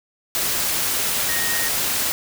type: tone in noise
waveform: sine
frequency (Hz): 1864.7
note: A#6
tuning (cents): 0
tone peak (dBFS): -26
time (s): 1.29-1.68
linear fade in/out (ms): 0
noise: white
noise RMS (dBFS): -22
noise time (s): 0.35-2.12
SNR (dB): -7
effects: none